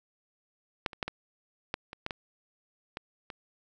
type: clicks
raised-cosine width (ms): 0.3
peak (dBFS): -12 / -27 / -14 / -18 / -14 / -25 / -17 / -18 / -20 / -24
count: 10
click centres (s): 0.862 / 0.932 / 1.028 / 1.08 / 1.741 / 1.931 / 2.064 / 2.108 / 2.971 / 3.302
effects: none